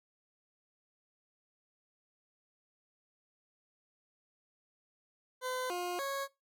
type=tone with pitch steps; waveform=20% pulse; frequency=509 / 355.3 / 551 Hz; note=C5 / F4 / C#5; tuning=-48 / +30 / -11 cents; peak=-30 dBFS; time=5.41-6.28 s; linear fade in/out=50 ms; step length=290 ms; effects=noise-tail reverb RT60 0.2 s tail -19 dB re dry